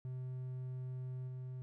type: tone with level steps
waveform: triangle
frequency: 128.1 Hz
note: C3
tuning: 36 cents flat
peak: -38 / -40 dBFS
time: 0.05-1.62 s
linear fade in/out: 0 ms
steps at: 1.27 s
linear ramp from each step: 20 ms
effects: none